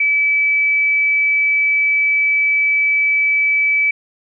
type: tone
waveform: sine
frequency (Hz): 2300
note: D7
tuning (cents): -37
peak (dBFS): -12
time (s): 0-3.91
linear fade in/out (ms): 5
effects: none